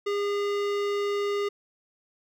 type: tone with hard clipping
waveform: sine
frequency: 406.7 Hz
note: G#4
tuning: 36 cents flat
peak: -27 dBFS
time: 0.06-1.49 s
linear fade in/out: 10 ms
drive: 18 dB
effects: none